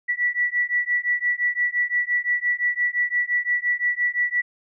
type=beating tone pair; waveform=sine; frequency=1950 / 1955.8 Hz; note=B6 / B6; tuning=-23 / -17 cents; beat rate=5.8 Hz; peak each=-23 dBFS; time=0.08-4.42 s; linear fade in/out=20 ms; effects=none